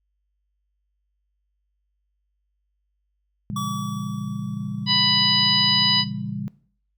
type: chord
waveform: sine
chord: A# diminished seventh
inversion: none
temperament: just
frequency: 116.54 / 139.85 / 167.82 / 201.4 Hz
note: A#2 / C#3 / E3 / G3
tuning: 0 / +16 / +31 / +47 cents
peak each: -34 / -32 / -35 / -30 dBFS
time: 3.5-6.48 s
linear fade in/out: 0 ms
type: tone with exponential decay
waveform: square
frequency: 1144 Hz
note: D6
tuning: 46 cents flat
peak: -26 dBFS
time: 3.56-5.17 s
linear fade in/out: 5 ms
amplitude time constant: 350 ms
type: harmonic tone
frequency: 990 Hz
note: B5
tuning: 4 cents sharp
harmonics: 1 / 2 / 3 / 4 / 5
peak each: -28 / -29 / -22 / -21 / -21 dBFS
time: 4.86-6.05 s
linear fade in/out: 50 ms
effects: noise-tail reverb RT60 0.5 s tail -18 dB re dry + added 50 Hz sine -70 dBFS peak until 6.97 s